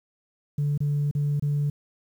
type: tone with dropouts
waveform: sine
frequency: 145.3 Hz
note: D3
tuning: 18 cents flat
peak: -20 dBFS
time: 0.58-1.7 s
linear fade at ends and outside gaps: 5 ms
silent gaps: 0.777-0.804 / 1.112-1.15 / 1.397-1.423 s
effects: tanh soft clip ceiling -19 dBFS + 9-bit